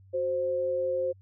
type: tone pair together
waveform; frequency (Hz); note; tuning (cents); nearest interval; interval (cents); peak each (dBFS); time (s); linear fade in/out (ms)
sine; 370 / 524.5; F#4 / C5; 0 / +4; tritone; 604; -35 / -26; 0.13-1.13; 20
effects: added 96 Hz sine -52 dBFS peak until 1.21 s